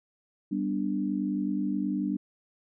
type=chord; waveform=sine; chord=G major; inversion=none; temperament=equal with one note detuned; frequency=196 / 246.9 / 294.7 Hz; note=G3 / B3 / D4; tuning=0 / 0 / +6 cents; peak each=-30 / -33 / -30 dBFS; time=0.51-2.17 s; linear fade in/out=10 ms; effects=none